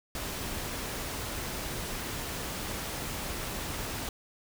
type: noise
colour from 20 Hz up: pink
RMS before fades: -36 dBFS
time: 0.15-4.09 s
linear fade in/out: 2 ms
effects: none